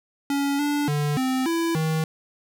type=tone with pitch steps; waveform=square; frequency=281 / 291 / 147.2 / 259.5 / 333 / 158.6 Hz; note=C#4 / D4 / D3 / C4 / E4 / D#3; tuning=+24 / -16 / +4 / -14 / +18 / +33 cents; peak=-22 dBFS; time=0.3-2.04 s; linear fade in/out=2 ms; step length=290 ms; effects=none